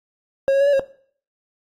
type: tone with pitch steps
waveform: triangle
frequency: 544 / 549 / 561 / 573 / 543 Hz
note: C#5 / C#5 / C#5 / D5 / C#5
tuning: -33 / -17 / +21 / -43 / -36 cents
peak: -11 dBFS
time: 0.48-0.795 s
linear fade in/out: 0 ms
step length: 63 ms
effects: noise-tail reverb RT60 0.5 s tail -18 dB re dry + AAC 48 kbps